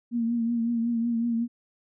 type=tone with vibrato; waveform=sine; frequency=233.1 Hz; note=A#3; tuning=in tune; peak=-23 dBFS; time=0.11-1.48 s; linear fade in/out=50 ms; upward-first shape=triangle; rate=5.4 Hz; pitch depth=48 cents each way; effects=none